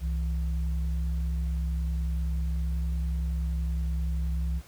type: tone pair together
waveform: sine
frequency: 65.4 / 164.81 Hz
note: C2 / E3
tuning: 0 / 0 cents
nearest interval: octave + major third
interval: 1600 cents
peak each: -26 / -36 dBFS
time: 0-4.62 s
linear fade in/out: 50 ms
effects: pink hiss -54 dBFS RMS until 4.67 s